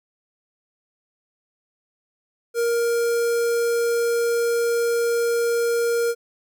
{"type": "tone with notch filter", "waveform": "square", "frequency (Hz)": 468.7, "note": "A#4", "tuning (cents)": 9, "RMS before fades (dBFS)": -21, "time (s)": [2.54, 6.15], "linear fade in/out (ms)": 50, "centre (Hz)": 2900, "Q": 0.97, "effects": []}